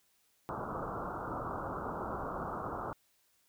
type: low-pass noise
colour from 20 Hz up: white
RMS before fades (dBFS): -39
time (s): 0.49-2.93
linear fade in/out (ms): 0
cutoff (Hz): 1400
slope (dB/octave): 96
effects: white hiss -72 dBFS RMS until 3.48 s